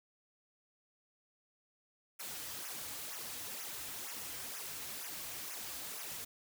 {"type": "noise with flanger", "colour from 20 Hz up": "white", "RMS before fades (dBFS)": -44, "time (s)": [2.19, 6.25], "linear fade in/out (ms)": 10, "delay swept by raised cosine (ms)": [0.23, 5.33], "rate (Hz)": 2.1, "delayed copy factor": -0.85, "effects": []}